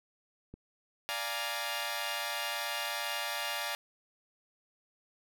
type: click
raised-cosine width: 3 ms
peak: -33 dBFS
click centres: 0.54 s
type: chord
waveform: 10% pulse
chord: Bb dominant seventh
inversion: first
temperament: equal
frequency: 587.3 / 698.5 / 830.6 / 932.3 Hz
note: D5 / F5 / Ab5 / Bb5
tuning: 0 / 0 / 0 / 0 cents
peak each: -31 dBFS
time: 1.09-3.75 s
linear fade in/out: 0 ms
effects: none